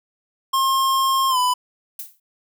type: tone with pitch glide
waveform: square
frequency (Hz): 1069 to 997.4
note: C6 to B5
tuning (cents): +37 to +17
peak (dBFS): -17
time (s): 0.53-1.54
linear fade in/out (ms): 10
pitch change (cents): -120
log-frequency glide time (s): 1.29-1.38
type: noise with exponential decay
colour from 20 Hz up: violet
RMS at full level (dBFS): -28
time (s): 1.99-2.2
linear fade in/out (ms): 5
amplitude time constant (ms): 44
effects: none